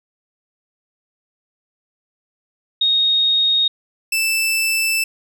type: tone pair in turn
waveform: sine / sawtooth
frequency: 3729 / 2645 Hz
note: A#7 / E7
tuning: 0 / +5 cents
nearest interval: tritone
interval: 595 cents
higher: first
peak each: -13 dBFS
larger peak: neither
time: 2.81-3.68 / 4.12-5.04 s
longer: second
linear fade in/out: 5 ms
effects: none